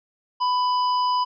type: harmonic tone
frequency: 996 Hz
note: B5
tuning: 14 cents sharp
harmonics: 1 / 3 / 5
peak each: -19 / -34 / -32 dBFS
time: 0.4-1.25 s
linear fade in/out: 20 ms
effects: none